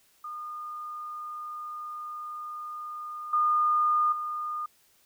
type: tone with level steps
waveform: sine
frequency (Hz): 1219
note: D#6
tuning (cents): -36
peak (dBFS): -35 / -21 / -30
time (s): 0.24-4.66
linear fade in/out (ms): 5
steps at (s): 3.33 / 4.12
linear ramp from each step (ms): 5
effects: white hiss -64 dBFS RMS until 5.05 s